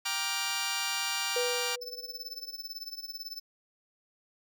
10% pulse chord, G minor seventh, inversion none, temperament just, 784 / 940.8 / 1176 / 1411.2 Hz, G5 / Bb5 / D6 / F6, 0 / +16 / +2 / +18 cents, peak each -29 dBFS, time 0.05-1.76 s, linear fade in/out 10 ms
sine tone with exponential decay, 490 Hz, B4, 14 cents flat, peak -27 dBFS, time 1.36-2.56 s, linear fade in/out 5 ms, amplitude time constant 260 ms
square tone with tremolo, 5274 Hz, E8, in tune, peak -35 dBFS, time 1.81-3.4 s, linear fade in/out 10 ms, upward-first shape triangle, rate 18 Hz, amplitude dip 95%
effects none

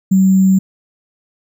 sine tone with sample-and-hold, 190 Hz, F#3, 46 cents sharp, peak -7 dBFS, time 0.11-0.59 s, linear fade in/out 10 ms, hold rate 7350 Hz, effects none

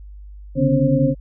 sine tone cluster, 137.1 / 147.4 / 254.4 / 280.4 / 533 Hz, C#3 / D3 / C4 / C#4 / C5, -19 / +7 / -48 / +20 / +32 cents, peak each -20 dBFS, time 0.55-1.15 s, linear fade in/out 50 ms, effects added 50 Hz sine -35 dBFS peak until 1.2 s

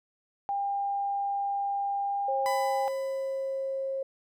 sine tone with pitch glide, 800 to 807 Hz, G5 to G#5, +35 to -50 cents, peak -27 dBFS, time 0.49-2.88 s, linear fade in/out 0 ms, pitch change +15 cents, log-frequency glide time 2.03-2.53 s
sine tone, 538 Hz, C5, 48 cents sharp, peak -29 dBFS, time 2.28-4.03 s, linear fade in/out 5 ms
30% pulse tone with exponential decay, 1000 Hz, B5, 21 cents sharp, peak -27 dBFS, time 2.46-4.03 s, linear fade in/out 0 ms, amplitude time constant 340 ms
effects none

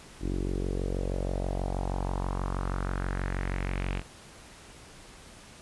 sawtooth tone with low-pass filter sweep, 46.25 Hz, F#1, in tune, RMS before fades -31 dBFS, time 0.2-4.03 s, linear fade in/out 50 ms, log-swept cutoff 320 to 2700 Hz, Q 3.1, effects pink hiss -50 dBFS RMS until 5.61 s + resampled to 24000 Hz

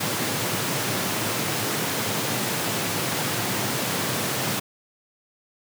pink high-pass noise, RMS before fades -26 dBFS, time 0-4.6 s, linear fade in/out 10 ms, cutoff 100 Hz, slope 96 dB/octave, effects none

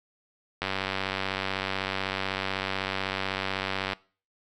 click train, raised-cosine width 0.3 ms, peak -12 dBFS, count 319, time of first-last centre 0.62-3.933 s, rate 96 Hz, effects noise-tail reverb RT60 0.4 s tail -22 dB re dry

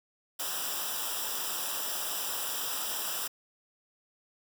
white noise with comb filter, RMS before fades -34 dBFS, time 0.39-3.28 s, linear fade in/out 10 ms, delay 0.46 ms, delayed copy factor -0.85, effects none

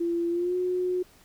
sine tone with pitch glide, 340.9 to 363.3 Hz, F4 to F#4, -42 to -32 cents, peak -24 dBFS, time 0-1.03 s, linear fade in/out 10 ms, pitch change +110 cents, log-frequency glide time 0.3-0.56 s, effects pink hiss -57 dBFS RMS until 1.24 s

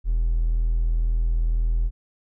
triangle tone with hard clipping, 41 Hz, E1, 9 cents flat, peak -18 dBFS, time 0.04-1.91 s, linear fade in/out 50 ms, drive 2 dB, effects none

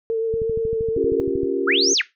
sine tone with vibrato, 449.8 Hz, A4, 38 cents sharp, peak -18 dBFS, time 0.1-1.2 s, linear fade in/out 0 ms, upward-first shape triangle, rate 8.4 Hz, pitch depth 26 cents each way
click train, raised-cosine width 5 ms, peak -19 dBFS, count 15, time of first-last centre 0.34-1.434 s, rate 12.8 Hz
sine chord, G half-diminished seventh, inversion second, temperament equal, 277.2 / 349.2 / 392 / 466.2 Hz, Db4 / F4 / G4 / Bb4, 0 / 0 / 0 / 0 cents, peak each -26 / -25 / -23 / -27 dBFS, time 0.96-1.94 s, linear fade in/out 10 ms
sine linear two-way sweep, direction up then down, 1159 to 6640 to 1180 Hz, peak -16 dBFS, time 1.67-2.02 s, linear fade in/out 10 ms, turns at 1.93 s
effects noise-tail reverb RT60 0.2 s tail -18 dB re dry

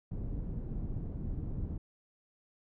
pink low-pass noise, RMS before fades -37 dBFS, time 0.11-1.78 s, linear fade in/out 5 ms, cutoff 210 Hz, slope 12 dB/octave, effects none

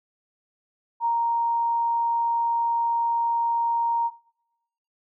sine tone, 932.3 Hz, A#5, in tune, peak -20 dBFS, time 1-4.11 s, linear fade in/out 50 ms, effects noise-tail reverb RT60 0.9 s tail -22 dB re dry

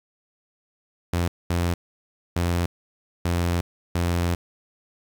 sawtooth tone bursts at uneven times, 86.7 Hz, F2, 12 cents flat, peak -17 dBFS, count 5, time 1.13-1.28 / 1.5-1.74 / 2.36-2.66 / 3.25-3.61 / 3.95-4.35 s, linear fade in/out 5 ms, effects 8-bit

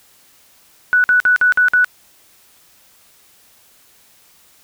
sine tone bursts, 1480 Hz, F#6, in tune, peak -9 dBFS, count 6, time 0.93-1.845 s, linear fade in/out 0 ms, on 110 ms, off 51 ms, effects white hiss -51 dBFS RMS until 4.63 s

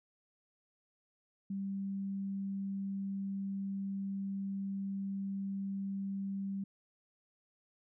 sine tone, 196 Hz, G3, in tune, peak -35 dBFS, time 1.5-6.64 s, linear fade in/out 5 ms, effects none

